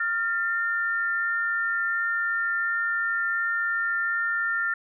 sine tone pair together, 1396.9 / 1800.7 Hz, F6 / A6, 0 / +40 cents, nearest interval major third, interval 440 cents, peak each -26 dBFS, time 0-4.74 s, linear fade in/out 5 ms, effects none

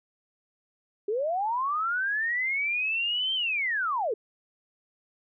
sine linear two-way sweep, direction up then down, 392 to 3153 to 392 Hz, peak -25 dBFS, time 1.08-4.14 s, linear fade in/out 5 ms, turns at 3.34 s, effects none

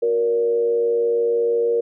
sine tone with frequency modulation, 468.6 Hz, A#4, 9 cents sharp, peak -16 dBFS, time 0.02-1.81 s, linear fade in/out 10 ms, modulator 106 Hz, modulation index 0.45, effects none

